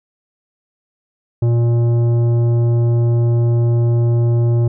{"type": "tone with tanh clipping", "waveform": "sine", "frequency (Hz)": 118, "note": "A#2", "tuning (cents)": 22, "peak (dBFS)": -13, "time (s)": [1.42, 4.68], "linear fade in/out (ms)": 5, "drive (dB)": 11, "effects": []}